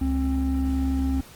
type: tone pair together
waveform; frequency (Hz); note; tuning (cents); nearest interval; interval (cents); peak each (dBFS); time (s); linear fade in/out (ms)
triangle; 69.3 / 265.6; C#2 / C4; 0 / +26; octave + major seventh; 2326; -22; 0.01-1.21; 5
effects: pink hiss -47 dBFS RMS until 1.35 s + Opus 24 kbps